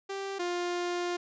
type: tone pair in turn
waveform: sawtooth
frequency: 392 / 352 Hz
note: G4 / F4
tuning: 0 / +14 cents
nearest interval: major second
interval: 186 cents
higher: first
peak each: -30 / -26 dBFS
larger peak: second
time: 0.09-0.39 / 0.39-1.17 s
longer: second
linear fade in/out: 10 ms
effects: resampled to 16000 Hz